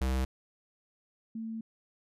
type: tone pair in turn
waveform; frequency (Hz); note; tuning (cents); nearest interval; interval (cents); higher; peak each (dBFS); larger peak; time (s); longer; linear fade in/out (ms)
square / sine; 64.9 / 223.9; C2 / A3; -13 / +30; octave + major sixth; 2143; second; -28 / -35; first; 0.01-0.25 / 1.35-1.61; second; 5
effects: resampled to 32000 Hz